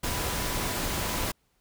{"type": "tone in noise", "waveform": "sine", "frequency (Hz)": 990, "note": "B5", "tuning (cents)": 4, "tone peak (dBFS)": -41, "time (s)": [0.03, 1.32], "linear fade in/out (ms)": 10, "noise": "pink", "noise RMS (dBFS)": -30, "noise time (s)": [0.03, 1.32], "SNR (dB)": -14, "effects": ["pink hiss -71 dBFS RMS until 1.6 s"]}